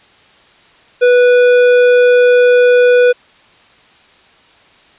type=tone with tanh clipping; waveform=sine; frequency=491.9 Hz; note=B4; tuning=7 cents flat; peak=-7 dBFS; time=1.01-3.13 s; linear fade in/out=20 ms; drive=13 dB; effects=white hiss -46 dBFS RMS until 4.98 s + resampled to 8000 Hz